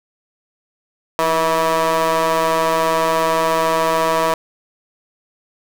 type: ring-modulated tone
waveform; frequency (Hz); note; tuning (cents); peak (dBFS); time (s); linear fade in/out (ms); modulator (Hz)
25% pulse; 163.4; E3; -15; -8; 1.19-4.34; 0; 810
effects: none